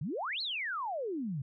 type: exponential two-way sweep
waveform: sine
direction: up then down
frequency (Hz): 126.4 to 4435 to 126.4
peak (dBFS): -33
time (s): 0.01-1.42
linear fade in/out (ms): 5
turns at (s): 0.41
effects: none